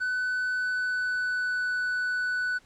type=tone with pitch glide; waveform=triangle; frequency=1500 to 1488.8 Hz; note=F#6 to F#6; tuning=+23 to +10 cents; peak=-24 dBFS; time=0-2.59 s; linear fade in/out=20 ms; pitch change=-13 cents; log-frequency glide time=0.55-1.72 s; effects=pink hiss -60 dBFS RMS until 2.65 s + low-pass 8000 Hz 12 dB/octave